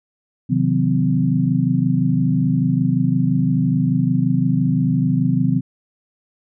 sine tone cluster, 130.1 / 156.3 / 181.7 / 255.4 Hz, C3 / D#3 / F#3 / C4, -9 / +8 / -31 / -42 cents, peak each -20 dBFS, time 0.49-5.61 s, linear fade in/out 20 ms, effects none

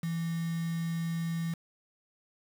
sine tone with quantisation, 166.2 Hz, E3, 15 cents sharp, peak -30 dBFS, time 0.03-1.54 s, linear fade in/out 5 ms, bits 7, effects none

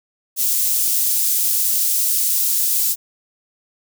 white high-pass noise, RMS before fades -18 dBFS, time 0.36-2.96 s, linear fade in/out 50 ms, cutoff 6700 Hz, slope 12 dB/octave, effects none

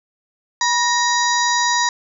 harmonic tone with a mistuned harmonic, 970 Hz, B5, 31 cents flat, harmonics 1 / 2 / 4 / 5 / 6 / 7, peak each -18 / -21 / -24 / -25 / -26 / -26 dBFS, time 0.61-1.89 s, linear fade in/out 2 ms, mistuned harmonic 2, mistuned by -71 cents, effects none

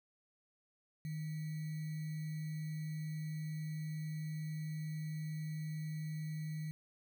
sine tone with sample-and-hold, 155.56 Hz, D#3, in tune, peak -38 dBFS, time 1.05-6.71 s, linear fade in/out 0 ms, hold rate 2100 Hz, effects none

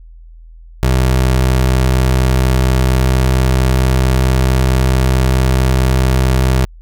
25% pulse tone with pitch glide, 64.1 to 64.55 Hz, C2 to C2, -35 to -23 cents, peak -6 dBFS, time 0.83-6.65 s, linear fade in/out 0 ms, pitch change +12 cents, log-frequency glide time 1.32-4.66 s, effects added 41 Hz sine -34 dBFS peak until 6.81 s

